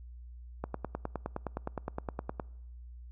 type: click train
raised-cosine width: 1 ms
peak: -20 dBFS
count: 18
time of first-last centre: 0.64-2.398 s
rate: 9.67 Hz
effects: noise-tail reverb RT60 0.9 s tail -25 dB re dry + added 60 Hz sine -45 dBFS peak until 3.11 s